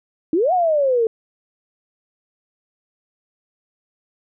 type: exponential two-way sweep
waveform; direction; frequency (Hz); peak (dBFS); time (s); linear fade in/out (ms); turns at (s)
sine; up then down; 299.8 to 753 to 437.9; -14; 0.33-1.07; 2; 0.53
effects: none